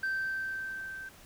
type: tone with level ramp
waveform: sine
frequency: 1557 Hz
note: G6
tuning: 12 cents flat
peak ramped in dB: -26 to -40 dBFS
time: 0.03-1.09 s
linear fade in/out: 5 ms
effects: tanh soft clip ceiling -28 dBFS + pink hiss -55 dBFS RMS until 1.25 s